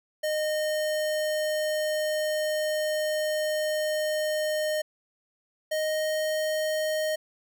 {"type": "tone pair in turn", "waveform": "square", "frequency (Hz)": [614, 620.8], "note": ["D#5", "D#5"], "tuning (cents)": [-23, -4], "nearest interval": "unison", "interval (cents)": 19, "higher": "second", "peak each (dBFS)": -26, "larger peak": "neither", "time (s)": [[0.23, 4.82], [5.71, 7.16]], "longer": "first", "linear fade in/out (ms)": 10, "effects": []}